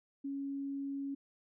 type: tone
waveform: sine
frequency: 277.2 Hz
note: C#4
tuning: in tune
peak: -36 dBFS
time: 0.24-1.15 s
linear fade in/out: 10 ms
effects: none